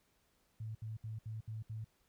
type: tone bursts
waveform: sine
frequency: 110 Hz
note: A2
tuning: in tune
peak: -40 dBFS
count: 6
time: 0.6-1.845 s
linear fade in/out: 5 ms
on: 150 ms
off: 69 ms
effects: pink hiss -75 dBFS RMS until 2.08 s